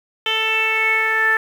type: tone with low-pass filter sweep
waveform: 10% pulse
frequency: 441.5 Hz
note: A4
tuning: 6 cents sharp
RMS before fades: -18 dBFS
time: 0.26-1.37 s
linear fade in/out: 2 ms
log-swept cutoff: 3200 to 1700 Hz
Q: 7.4
effects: 7-bit